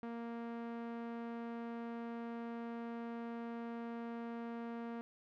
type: tone with low-pass filter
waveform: sawtooth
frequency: 233.1 Hz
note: A#3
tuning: in tune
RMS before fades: -44 dBFS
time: 0.03-5.01 s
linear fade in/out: 0 ms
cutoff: 1600 Hz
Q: 0.71
effects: none